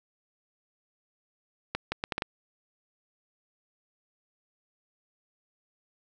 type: accelerating click train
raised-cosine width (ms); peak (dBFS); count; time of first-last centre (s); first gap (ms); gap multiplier
0.3; -13; 6; 1.75-2.221; 170; 0.7
effects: none